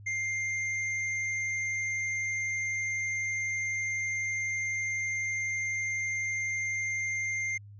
triangle tone with hard clipping, 2104 Hz, C7, 9 cents sharp, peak -31 dBFS, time 0.06-7.58 s, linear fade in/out 10 ms, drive 12 dB, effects added 102 Hz sine -46 dBFS peak until 7.79 s + resampled to 16000 Hz

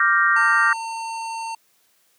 sine chord, G minor seventh, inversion second, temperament equal, 1174.7 / 1396.9 / 1568 / 1864.7 Hz, D6 / F6 / G6 / Bb6, 0 / 0 / 0 / 0 cents, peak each -20 dBFS, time 0-0.73 s, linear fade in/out 2 ms
harmonic tone, 906 Hz, A#5, 50 cents flat, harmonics 1 / 3 / 5 / 7 / 9 / 10, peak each -27 / -37 / -41 / -44 / -46 / -47 dBFS, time 0.36-1.55 s, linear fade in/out 5 ms
effects white hiss -62 dBFS RMS until 2.18 s + high-pass 150 Hz 12 dB/octave

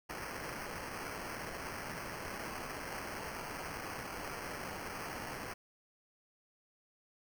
blue noise with sample-and-hold, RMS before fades -43 dBFS, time 0.09-5.54 s, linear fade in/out 10 ms, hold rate 3675 Hz, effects none

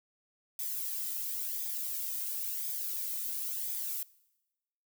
violet noise with flanger, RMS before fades -36 dBFS, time 0.59-4.03 s, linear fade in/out 2 ms, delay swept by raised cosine 0.7 to 1.8 ms, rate 0.96 Hz, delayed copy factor -0.55, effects noise-tail reverb RT60 1.0 s tail -22 dB re dry

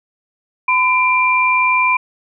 sine tone pair together, 1011 / 2371 Hz, B5 / D7, +40 / +16 cents, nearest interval octave + minor third, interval 1476 cents, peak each -14 dBFS, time 0.68-1.97 s, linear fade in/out 5 ms, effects none

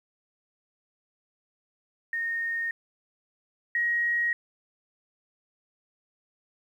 sine tone pair in turn, 1845 / 1890.3 Hz, A#6 / A#6, -18 / +24 cents, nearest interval unison, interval 42 cents, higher second, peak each -27 / -23 dBFS, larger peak second, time 2.13-2.71 / 3.75-4.33 s, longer neither, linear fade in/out 2 ms, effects 10-bit

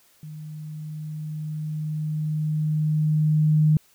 sine tone with level ramp, 153.7 Hz, D#3, 21 cents flat, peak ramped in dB -35 to -14 dBFS, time 0.23-3.77 s, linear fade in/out 2 ms, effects white hiss -59 dBFS RMS until 3.94 s

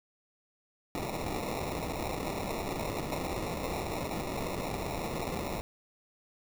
blue noise with sample-and-hold, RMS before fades -35 dBFS, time 0.95-5.61 s, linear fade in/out 0 ms, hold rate 1575 Hz, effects none

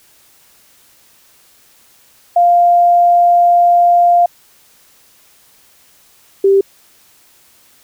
sine tone pair in turn, 698.5 / 392 Hz, F5 / G4, 0 / 0 cents, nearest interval minor seventh, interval 1000 cents, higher first, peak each -6 dBFS, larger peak neither, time 2.36-4.26 / 6.44-6.61 s, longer first, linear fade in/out 5 ms, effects white hiss -49 dBFS RMS until 7.83 s

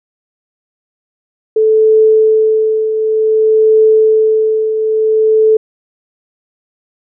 sine tone with tremolo, 437 Hz, A4, 12 cents flat, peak -4 dBFS, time 1.56-5.57 s, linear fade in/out 5 ms, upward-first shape triangle, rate 0.55 Hz, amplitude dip 60%, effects none

